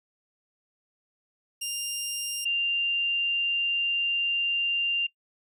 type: tone pair in turn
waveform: 15% pulse / sine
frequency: 2800 / 2788 Hz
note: F7 / F7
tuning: +4 / -4 cents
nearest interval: unison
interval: 8 cents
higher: first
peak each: -23 dBFS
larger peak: neither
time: 1.61-2.45 / 2.45-5.07 s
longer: second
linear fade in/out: 10 ms
effects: noise-tail reverb RT60 0.1 s tail -23 dB re dry